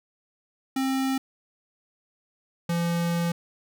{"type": "tone pair in turn", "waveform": "square", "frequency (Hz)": [265.9, 170.52], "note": ["C4", "F3"], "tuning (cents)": [28, -41], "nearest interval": "minor sixth", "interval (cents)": 769, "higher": "first", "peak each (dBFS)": -24, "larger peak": "neither", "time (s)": [[0.76, 1.18], [2.69, 3.32]], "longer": "second", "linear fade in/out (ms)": 5, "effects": []}